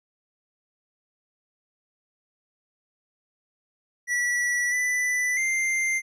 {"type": "tone with pitch steps", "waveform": "square", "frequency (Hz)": [1947, 1988, 2094], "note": ["B6", "B6", "C7"], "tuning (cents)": [-25, 11, 1], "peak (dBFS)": -23, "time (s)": [4.07, 6.02], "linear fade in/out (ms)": 50, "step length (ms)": 650, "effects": ["low-pass 10000 Hz 12 dB/octave"]}